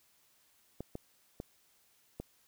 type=clicks; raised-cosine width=2 ms; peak=-26 dBFS; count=4; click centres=0.806 / 0.954 / 1.401 / 2.2 s; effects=white hiss -69 dBFS RMS until 2.47 s